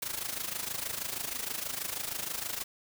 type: noise with amplitude modulation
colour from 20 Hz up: white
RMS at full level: -33 dBFS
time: 0.02-2.64 s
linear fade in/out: 5 ms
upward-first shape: sine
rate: 26.3 Hz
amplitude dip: 75%
effects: none